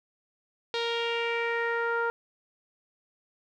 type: tone with low-pass filter sweep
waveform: sawtooth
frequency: 466.2 Hz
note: A#4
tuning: in tune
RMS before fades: -29 dBFS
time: 0.74-2.1 s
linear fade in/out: 0 ms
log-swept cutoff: 3900 to 1300 Hz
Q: 3.6
effects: none